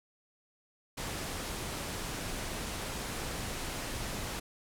pink low-pass noise, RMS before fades -38 dBFS, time 0.97-4.4 s, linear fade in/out 10 ms, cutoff 12000 Hz, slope 24 dB/octave, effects none

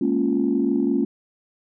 sine chord, Bb minor seventh, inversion third, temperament equal, 207.7 / 233.1 / 277.2 / 349.2 Hz, Ab3 / Bb3 / Db4 / F4, 0 / 0 / 0 / 0 cents, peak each -26 / -23 / -21 / -24 dBFS, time 0.01-1.05 s, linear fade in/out 5 ms, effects tanh soft clip ceiling -9 dBFS

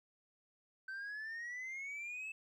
sine exponential sweep, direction up, 1533 to 2637 Hz, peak -39 dBFS, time 0.88-2.32 s, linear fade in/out 5 ms, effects tanh soft clip ceiling -41 dBFS + 13-bit

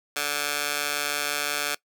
15% pulse tone with high-pass filter, 145.9 Hz, D3, 11 cents flat, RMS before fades -28 dBFS, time 0.16-1.75 s, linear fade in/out 5 ms, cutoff 1200 Hz, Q 0.52, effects noise-tail reverb RT60 0.1 s tail -21 dB re dry

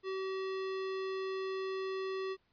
square tone, 381.6 Hz, G4, 47 cents flat, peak -36 dBFS, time 0.03-2.37 s, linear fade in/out 50 ms, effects pink hiss -75 dBFS RMS until 2.52 s + resampled to 11025 Hz

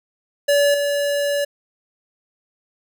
square tone with level steps, 573 Hz, D5, 43 cents flat, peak -14 / -19 dBFS, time 0.48-1.45 s, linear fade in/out 10 ms, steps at 0.74 s, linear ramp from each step 2 ms, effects none

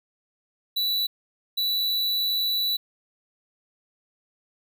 square tone bursts at uneven times, 3951 Hz, B7, in tune, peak -23 dBFS, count 2, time 0.76-1.07 / 1.57-2.77 s, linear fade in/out 10 ms, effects none

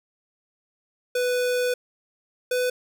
square tone pair in turn, 495.6 / 499 Hz, B4 / B4, +6 / +18 cents, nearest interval unison, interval 12 cents, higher second, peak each -22 dBFS, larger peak neither, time 1.15-1.74 / 2.51-2.7 s, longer first, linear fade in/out 5 ms, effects none

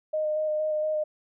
sine tone with vibrato, 615 Hz, D#5, 20 cents flat, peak -24 dBFS, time 0.13-1.04 s, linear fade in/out 10 ms, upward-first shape square, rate 4.3 Hz, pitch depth 12 cents each way, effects none

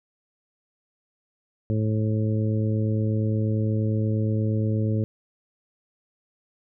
harmonic tone, 108.5 Hz, A2, 24 cents flat, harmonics 1 / 2 / 3 / 4 / 5, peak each -22 / -28 / -32 / -34 / -36 dBFS, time 1.7-5.04 s, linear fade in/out 0 ms, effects none

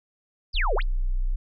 sine exponential two-way sweep, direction down then up, 5274 to 370 to 5274 Hz, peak -24 dBFS, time 0.53-0.83 s, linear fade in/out 50 ms, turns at 0.75 s
sine tone, 31 Hz, B0, 7 cents sharp, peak -21 dBFS, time 0.54-1.36 s, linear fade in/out 10 ms
effects none

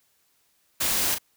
white noise with echo, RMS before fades -25 dBFS, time 0.8-1.15 s, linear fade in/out 10 ms, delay 36 ms, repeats 1, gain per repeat -7 dB, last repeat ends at 1.186 s, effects white hiss -67 dBFS RMS until 1.36 s

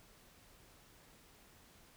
silence, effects pink hiss -63 dBFS RMS until 1.96 s

